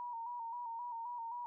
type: tone with vibrato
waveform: sine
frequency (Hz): 943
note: A#5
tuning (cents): +20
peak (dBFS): -40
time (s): 0-1.46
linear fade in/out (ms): 0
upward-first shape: square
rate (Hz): 3.8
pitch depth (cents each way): 45
effects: none